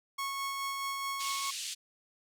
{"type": "tone with tremolo", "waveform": "sawtooth", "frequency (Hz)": 1100, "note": "C#6", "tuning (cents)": -14, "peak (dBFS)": -29, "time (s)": [0.18, 1.51], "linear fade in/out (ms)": 10, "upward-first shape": "sine", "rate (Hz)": 4.7, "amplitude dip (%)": 25}
{"type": "band-pass noise", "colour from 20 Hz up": "pink", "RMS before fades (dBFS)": -39, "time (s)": [1.19, 1.75], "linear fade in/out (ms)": 20, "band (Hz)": [2900, 9400], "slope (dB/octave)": 24}
{"effects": []}